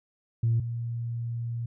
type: tone pair in turn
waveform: sine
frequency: 115.4 / 117.48 Hz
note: A#2 / A#2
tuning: -17 / +14 cents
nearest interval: unison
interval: 31 cents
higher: second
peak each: -20 / -29 dBFS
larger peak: first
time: 0.43-0.6 / 0.6-1.66 s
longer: second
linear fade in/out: 5 ms
effects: tanh soft clip ceiling -17 dBFS